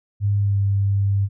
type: tone with pitch glide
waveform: sine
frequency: 101.5 to 99.41 Hz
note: G#2 to G2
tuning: -39 to +25 cents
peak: -16 dBFS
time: 0.2-1.29 s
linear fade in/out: 50 ms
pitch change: -36 cents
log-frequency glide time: 0.38-0.58 s
effects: none